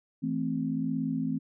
sine chord, A minor, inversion second, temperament equal with one note detuned, 163.86 / 220 / 261.6 Hz, E3 / A3 / C4, -10 / 0 / 0 cents, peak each -33 / -33 / -30 dBFS, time 0.22-1.39 s, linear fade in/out 20 ms, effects none

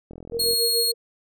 click train, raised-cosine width 2 ms, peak -26 dBFS, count 19, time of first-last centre 0.11-0.534 s, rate 42.5 Hz
sine tone with tremolo, 466.2 Hz, A#4, in tune, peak -22 dBFS, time 0.31-0.94 s, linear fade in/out 50 ms, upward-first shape sine, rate 6.8 Hz, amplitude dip 85%
sawtooth tone, 4300 Hz, C8, 47 cents sharp, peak -17 dBFS, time 0.39-0.92 s, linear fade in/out 10 ms
effects none

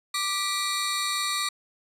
30% pulse tone cluster, 1178 / 1954 / 3803 / 4379 Hz, D6 / B6 / A#7 / C#8, +5 / -19 / +34 / -22 cents, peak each -27 / -31 / -29 / -28 dBFS, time 0.14-1.49 s, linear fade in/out 5 ms, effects resampled to 32000 Hz

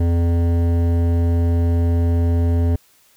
triangle tone with hard clipping, 85 Hz, F2, 46 cents flat, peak -16 dBFS, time 0-2.76 s, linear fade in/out 5 ms, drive 17 dB, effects white hiss -55 dBFS RMS until 3.16 s

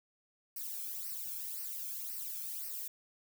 violet noise with flanger, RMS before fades -41 dBFS, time 0.56-2.88 s, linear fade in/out 5 ms, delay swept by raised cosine 0.28 to 1.07 ms, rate 1.9 Hz, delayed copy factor -0.8, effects none

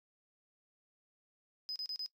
triangle tone bursts, 5030 Hz, D#8, 18 cents sharp, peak -35 dBFS, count 4, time 1.69-2.061 s, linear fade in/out 0 ms, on 68 ms, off 33 ms, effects noise-tail reverb RT60 0.1 s tail -19 dB re dry + tanh soft clip ceiling -34 dBFS

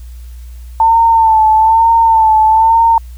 sine tone with vibrato, 893 Hz, A5, 25 cents sharp, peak -5 dBFS, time 0.8-2.98 s, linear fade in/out 2 ms, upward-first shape sine, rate 1.1 Hz, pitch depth 45 cents each way, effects added 60 Hz sine -27 dBFS peak until 3.17 s + white hiss -48 dBFS RMS until 3.17 s

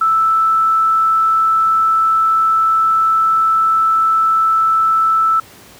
sine tone, 1318.5 Hz, E6, in tune, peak -10 dBFS, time 0.01-5.4 s, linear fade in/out 5 ms, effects pink hiss -41 dBFS RMS until 5.79 s + high-pass 80 Hz 12 dB/octave

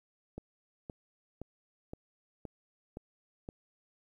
click train, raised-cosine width 2 ms, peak -28 dBFS, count 7, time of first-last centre 0.38-3.489 s, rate 1.93 Hz, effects 11-bit

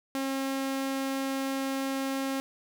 sawtooth tone, 269.7 Hz, C#4, 47 cents flat, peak -25 dBFS, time 0.15-2.4 s, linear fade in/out 0 ms, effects none

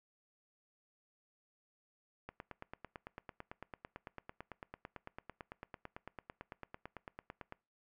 click train, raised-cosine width 0.5 ms, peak -30 dBFS, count 48, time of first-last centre 2.29-7.524 s, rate 8.98 Hz, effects noise-tail reverb RT60 0.3 s tail -23 dB re dry

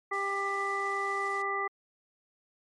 harmonic tone, 396.2 Hz, G4, 18 cents sharp, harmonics 1 / 2 / 3 / 5, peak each -36 / -37 / -32 / -34 dBFS, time 0.11-1.68 s, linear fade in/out 10 ms
blue noise, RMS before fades -46 dBFS, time 0.13-1.42 s, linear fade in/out 2 ms
effects low-pass 7000 Hz 12 dB/octave + MP3 48 kbps

